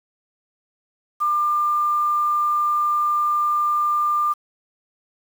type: tone with quantisation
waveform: sine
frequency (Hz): 1196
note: D6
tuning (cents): +31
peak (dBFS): -17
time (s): 1.2-4.34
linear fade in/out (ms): 20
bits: 7
effects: none